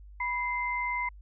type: tone pair together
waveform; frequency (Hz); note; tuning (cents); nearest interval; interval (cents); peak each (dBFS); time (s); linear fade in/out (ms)
sine; 981.8 / 2079; B5 / C7; -10 / -12; octave + minor second; 1298; -31 / -31; 0.2-1.09; 5
effects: added 50 Hz sine -46 dBFS peak until 1.21 s